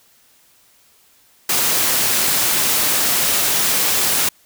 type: high-pass noise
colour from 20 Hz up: white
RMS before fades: -17 dBFS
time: 1.49-4.29 s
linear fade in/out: 5 ms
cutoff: 100 Hz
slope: 12 dB/octave
effects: white hiss -54 dBFS RMS until 4.45 s